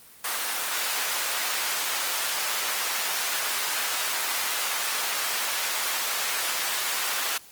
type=high-pass noise; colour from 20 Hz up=pink; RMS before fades=-28 dBFS; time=0.24-7.38 s; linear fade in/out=5 ms; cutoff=1000 Hz; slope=12 dB/octave; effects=white hiss -50 dBFS RMS until 7.51 s + Opus 24 kbps